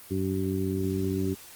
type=harmonic tone; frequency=95.2 Hz; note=F#2; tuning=50 cents sharp; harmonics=1 / 2 / 3 / 4; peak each=-31 / -31 / -31 / -31 dBFS; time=0.1-1.35 s; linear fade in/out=20 ms; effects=white hiss -48 dBFS RMS until 1.55 s + Opus 24 kbps